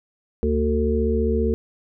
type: harmonic tone with a mistuned harmonic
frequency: 75 Hz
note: D2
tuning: 37 cents sharp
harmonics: 1 / 3 / 5 / 6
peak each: -22 / -24 / -26 / -23 dBFS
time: 0.43-1.54 s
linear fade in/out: 0 ms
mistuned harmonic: 1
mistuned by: -52 cents
effects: none